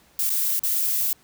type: noise with dropouts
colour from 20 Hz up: violet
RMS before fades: -23 dBFS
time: 0.19-1.13 s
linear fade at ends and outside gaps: 2 ms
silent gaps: 0.295-0.301 / 0.594-0.634 s
effects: pink hiss -57 dBFS RMS until 1.23 s + high-pass 60 Hz 12 dB/octave